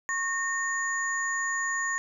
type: tone cluster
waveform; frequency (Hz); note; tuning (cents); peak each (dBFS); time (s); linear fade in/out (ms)
sine; 1091 / 1837 / 6750; C#6 / A#6 / G#8; -28 / -26 / +27; -33 / -28 / -35; 0.09-1.98; 0
effects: none